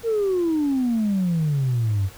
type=exponential sweep; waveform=sine; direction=down; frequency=470.8 to 92.6 Hz; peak=-17 dBFS; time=0.03-2.1 s; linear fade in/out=50 ms; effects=tanh soft clip ceiling -16 dBFS + pink hiss -45 dBFS RMS until 2.17 s